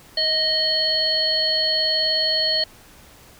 harmonic tone with a mistuned harmonic, 622.3 Hz, D#5, in tune, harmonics 1 / 3 / 5 / 7, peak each -27 / -30 / -26 / -19 dBFS, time 0.17-2.64 s, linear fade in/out 5 ms, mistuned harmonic 1, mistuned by +25 cents, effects pink hiss -48 dBFS RMS until 3.39 s

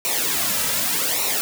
white noise with flanger, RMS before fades -22 dBFS, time 0.05-1.41 s, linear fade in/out 0 ms, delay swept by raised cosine 0.61 to 2.81 ms, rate 0.85 Hz, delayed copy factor -0.75, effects none

